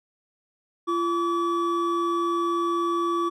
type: tone pair together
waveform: triangle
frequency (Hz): 341.9 / 1145.7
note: F4 / D6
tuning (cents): -37 / -43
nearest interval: octave + major sixth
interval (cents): 2094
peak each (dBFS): -23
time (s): 0.87-3.3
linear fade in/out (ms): 20
effects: none